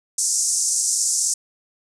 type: band-pass noise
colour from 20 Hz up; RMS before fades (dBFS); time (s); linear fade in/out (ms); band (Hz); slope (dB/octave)
pink; -21; 0.18-1.34; 5; 5700 to 9300; 48
effects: none